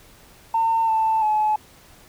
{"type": "tone with pitch steps", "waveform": "sine", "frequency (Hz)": [905, 885, 855], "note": ["A5", "A5", "A5"], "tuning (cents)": [48, 10, -50], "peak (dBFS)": -16, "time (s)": [0.54, 1.56], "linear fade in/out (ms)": 5, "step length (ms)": 340, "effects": ["tanh soft clip ceiling -12 dBFS", "pink hiss -50 dBFS RMS until 2.08 s"]}